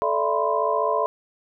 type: tone cluster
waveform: sine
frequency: 436.6 / 586 / 671 / 989 / 1044 Hz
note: A4 / D5 / E5 / B5 / C6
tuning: -13 / -4 / +31 / +2 / -4 cents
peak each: -26 dBFS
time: 0.02-1.06 s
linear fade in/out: 0 ms
effects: none